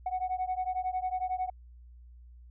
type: beating tone pair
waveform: sine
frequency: 736 / 747 Hz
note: F#5 / F#5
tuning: -9 / +16 cents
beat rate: 11 Hz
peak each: -31 / -32 dBFS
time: 0.06-1.5 s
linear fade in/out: 5 ms
effects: tanh soft clip ceiling -25 dBFS + added 60 Hz sine -49 dBFS peak until 2.5 s